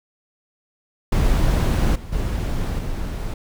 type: noise with level steps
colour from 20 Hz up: brown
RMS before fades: -17 / -33 / -23 / -26 dBFS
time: 1.12-3.34 s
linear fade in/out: 5 ms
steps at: 1.95 / 2.12 / 2.78 s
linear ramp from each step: 10 ms
effects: none